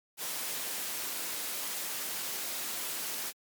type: noise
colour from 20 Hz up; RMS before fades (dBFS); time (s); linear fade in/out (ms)
white; -36; 0.17-3.33; 50
effects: high-pass 200 Hz 12 dB/octave + MP3 96 kbps